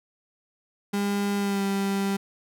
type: tone with pitch glide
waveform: 35% pulse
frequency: 201.8 to 197.08 Hz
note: G#3 to G3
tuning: -49 to +10 cents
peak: -22 dBFS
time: 0.93-2.17 s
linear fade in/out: 10 ms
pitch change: -41 cents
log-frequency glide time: 1.37-1.63 s
effects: none